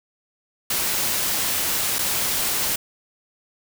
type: noise with dropouts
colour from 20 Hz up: white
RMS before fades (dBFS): -23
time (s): 0.7-2.76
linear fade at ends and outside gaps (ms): 5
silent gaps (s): 1.986-1.989
effects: none